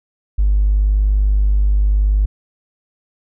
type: tone with tanh clipping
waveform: triangle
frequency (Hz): 50.4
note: G1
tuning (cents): +49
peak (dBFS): -10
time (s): 0.38-2.26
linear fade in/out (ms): 10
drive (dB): 1
effects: none